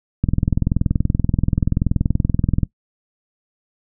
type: click train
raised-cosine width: 5 ms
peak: -4 dBFS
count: 51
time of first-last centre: 0.24-2.632 s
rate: 20.9 Hz
effects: noise-tail reverb RT60 0.1 s tail -20 dB re dry